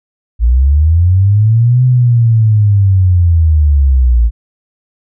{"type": "linear two-way sweep", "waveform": "sine", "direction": "up then down", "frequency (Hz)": [55, 127.8, 55], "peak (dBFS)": -5, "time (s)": [0.39, 4.31], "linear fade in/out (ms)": 50, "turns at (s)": 1.84, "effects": []}